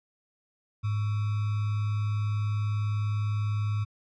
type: tone with sample-and-hold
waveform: sine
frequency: 104.8 Hz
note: G#2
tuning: 16 cents sharp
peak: -25 dBFS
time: 0.83-3.85 s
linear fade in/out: 20 ms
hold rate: 1225 Hz
effects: low-pass 4000 Hz 12 dB/octave